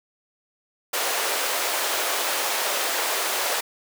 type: high-pass noise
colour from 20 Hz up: pink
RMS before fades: -25 dBFS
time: 0.93-3.61 s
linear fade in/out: 10 ms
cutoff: 460 Hz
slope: 24 dB/octave
effects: none